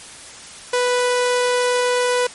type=tone; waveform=sawtooth; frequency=493.9 Hz; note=B4; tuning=in tune; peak=-12 dBFS; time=0.73-2.27 s; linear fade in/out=5 ms; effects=white hiss -38 dBFS RMS until 2.34 s + MP3 48 kbps